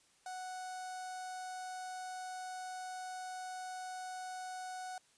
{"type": "tone with notch filter", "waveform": "sawtooth", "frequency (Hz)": 740, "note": "F#5", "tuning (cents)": 0, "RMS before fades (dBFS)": -44, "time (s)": [0.26, 4.98], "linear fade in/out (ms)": 2, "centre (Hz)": 2600, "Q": 0.77, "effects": ["white hiss -69 dBFS RMS until 5.17 s", "resampled to 22050 Hz"]}